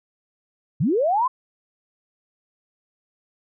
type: linear sweep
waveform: sine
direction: up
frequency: 113.3 to 1062 Hz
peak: -17 dBFS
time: 0.8-1.28 s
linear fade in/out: 10 ms
effects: none